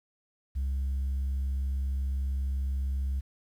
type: tone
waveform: sine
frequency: 67.3 Hz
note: C2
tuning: 49 cents sharp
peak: -25 dBFS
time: 0.55-3.21 s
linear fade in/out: 20 ms
effects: tanh soft clip ceiling -26 dBFS + 10-bit